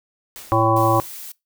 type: noise with exponential decay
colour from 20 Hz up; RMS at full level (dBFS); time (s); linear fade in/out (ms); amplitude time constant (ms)
white; -35; 0.36-0.96; 0; 130
type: harmonic tone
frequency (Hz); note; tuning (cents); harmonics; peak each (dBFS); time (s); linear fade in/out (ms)
111.8; A2; +28; 1 / 3 / 5 / 7 / 9 / 10; -21 / -21 / -21 / -21 / -21 / -21; 0.52-1; 0
type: noise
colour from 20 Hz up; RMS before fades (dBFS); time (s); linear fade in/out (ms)
blue; -35; 0.76-1.32; 5
effects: noise-tail reverb RT60 0.2 s tail -22 dB re dry